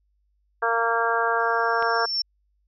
harmonic tone, 230.5 Hz, A#3, 19 cents flat, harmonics 2 / 3 / 4 / 5 / 6 / 7, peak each -27 / -27 / -27 / -27 / -27 / -27 dBFS, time 0.62-2.06 s, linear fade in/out 10 ms
sine tone with exponential growth, 5410 Hz, E8, 44 cents sharp, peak -20 dBFS, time 1.39-2.22 s, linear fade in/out 5 ms, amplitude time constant 180 ms
click, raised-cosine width 0.3 ms, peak -19 dBFS, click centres 1.825 s
effects added 50 Hz sine -65 dBFS peak until 2.67 s

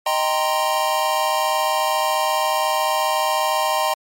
square chord, C minor seventh, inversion first, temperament equal, 622.3 / 784 / 932.3 / 1046.5 Hz, Eb5 / G5 / Bb5 / C6, 0 / 0 / 0 / 0 cents, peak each -24 dBFS, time 0.06-3.94 s, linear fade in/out 5 ms, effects MP3 64 kbps

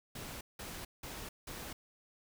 pink noise bursts, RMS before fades -45 dBFS, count 4, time 0.15-1.73 s, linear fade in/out 5 ms, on 260 ms, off 180 ms, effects none

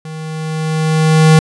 square tone with level ramp, 157.6 Hz, D#3, 23 cents sharp, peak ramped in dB -26 to -4 dBFS, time 0.05-1.39 s, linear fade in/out 2 ms, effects resampled to 24000 Hz

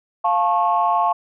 sine chord, F augmented, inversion none, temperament just, 698.5 / 873.1 / 1091.3 Hz, F5 / A5 / C#6, 0 / -14 / -27 cents, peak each -19 dBFS, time 0.24-1.13 s, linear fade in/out 10 ms, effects tanh soft clip ceiling -7 dBFS

